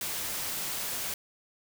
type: noise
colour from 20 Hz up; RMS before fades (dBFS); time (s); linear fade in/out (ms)
white; -34; 0.01-1.14; 2
effects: none